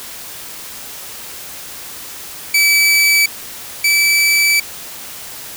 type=tone pair in turn; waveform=sawtooth; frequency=2301 / 2309 Hz; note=D7 / D7; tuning=-36 / -30 cents; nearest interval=unison; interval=6 cents; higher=second; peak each=-6 / -7 dBFS; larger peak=first; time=2.54-3.26 / 3.84-4.6 s; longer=second; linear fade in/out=5 ms; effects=white hiss -31 dBFS RMS until 5.56 s